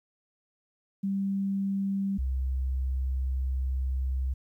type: tone pair in turn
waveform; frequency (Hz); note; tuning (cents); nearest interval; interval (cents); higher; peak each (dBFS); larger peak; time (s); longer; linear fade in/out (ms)
sine; 196.1 / 65.29; G3 / C2; +1 / -3; octave + perfect fifth; 1904; first; -26; neither; 1.03-2.18 / 2.18-4.34; second; 10
effects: 11-bit